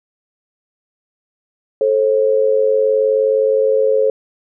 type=tone pair together; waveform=sine; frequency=436.7 / 536 Hz; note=A4 / C5; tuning=-13 / +42 cents; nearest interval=major third; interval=355 cents; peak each=-14 dBFS; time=1.81-4.1 s; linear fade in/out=2 ms; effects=none